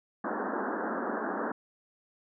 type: band-pass noise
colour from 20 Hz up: pink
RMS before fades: -33 dBFS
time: 0.24-1.52 s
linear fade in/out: 5 ms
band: 200 to 1700 Hz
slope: 96 dB/octave
effects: none